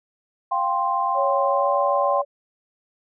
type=chord; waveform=sine; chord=F suspended second; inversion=none; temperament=just; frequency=698.5 / 785.8 / 1047.7 Hz; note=F5 / G5 / C6; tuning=0 / +4 / +2 cents; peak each=-27 / -24 / -22 dBFS; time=0.51-2.22 s; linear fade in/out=10 ms
type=tone with pitch glide; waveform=sine; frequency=555 to 568 Hz; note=C#5 to C#5; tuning=+2 to +42 cents; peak=-21 dBFS; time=1.14-2.25 s; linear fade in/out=50 ms; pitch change=+40 cents; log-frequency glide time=1.47-1.72 s
effects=none